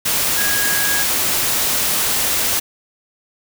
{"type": "tone in noise", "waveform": "sine", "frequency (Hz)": 1648, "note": "G#6", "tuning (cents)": -14, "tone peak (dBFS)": -21, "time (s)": [0.37, 1.03], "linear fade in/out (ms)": 10, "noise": "white", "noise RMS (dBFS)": -18, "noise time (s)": [0.05, 2.6], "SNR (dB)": -6, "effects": []}